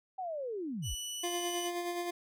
sine linear sweep, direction down, 773 to 32.69 Hz, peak -35 dBFS, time 0.18-0.95 s, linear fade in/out 10 ms
20% pulse tone with pitch glide, 2960 to 2981 Hz, F#7 to F#7, 0 to +12 cents, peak -32 dBFS, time 0.82-1.71 s, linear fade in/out 50 ms, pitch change +12 cents, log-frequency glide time 1.18-1.29 s
25% pulse tone with tremolo, 349.2 Hz, F4, in tune, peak -29 dBFS, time 1.23-2.11 s, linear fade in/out 10 ms, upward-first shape sine, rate 9.5 Hz, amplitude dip 40%
effects none

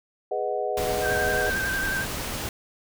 sine chord, G# minor seventh, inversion none, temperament equal, 415.3 / 493.9 / 622.3 / 740 Hz, G#4 / B4 / D#5 / F#5, 0 / 0 / 0 / 0 cents, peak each -30 dBFS, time 0.31-1.5 s, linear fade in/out 5 ms
pink noise, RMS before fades -31 dBFS, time 0.77-2.49 s, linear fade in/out 2 ms
sine tone with vibrato, 1568 Hz, G6, in tune, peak -25 dBFS, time 1.01-2.06 s, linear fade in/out 50 ms, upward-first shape square, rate 11 Hz, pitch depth 25 cents each way
effects none

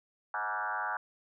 sine tone with frequency modulation, 1165 Hz, D6, 14 cents flat, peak -31 dBFS, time 0.34-0.97 s, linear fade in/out 2 ms, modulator 104 Hz, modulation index 4.1, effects none

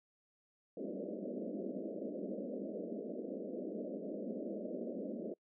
pink band-pass noise, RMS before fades -42 dBFS, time 0.77-5.34 s, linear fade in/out 5 ms, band 190 to 620 Hz, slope 96 dB/octave, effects noise-tail reverb RT60 0.1 s tail -24 dB re dry

